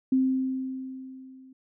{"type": "tone with level ramp", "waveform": "sine", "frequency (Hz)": 261.6, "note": "C4", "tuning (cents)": 0, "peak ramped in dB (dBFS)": [-18, -48], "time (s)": [0.12, 1.53], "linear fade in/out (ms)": 5, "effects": []}